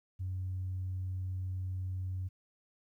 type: tone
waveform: sine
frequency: 92.8 Hz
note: F#2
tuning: 6 cents sharp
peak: -33 dBFS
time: 0.19-2.29 s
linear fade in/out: 20 ms
effects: tanh soft clip ceiling -30 dBFS + 12-bit